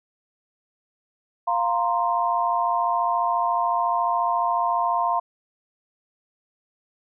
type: chord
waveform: sine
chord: F suspended fourth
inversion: none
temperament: equal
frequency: 698.5 / 932.3 / 1046.5 Hz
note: F5 / Bb5 / C6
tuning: 0 / 0 / 0 cents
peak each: -24 dBFS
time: 1.47-5.2 s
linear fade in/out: 10 ms
effects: none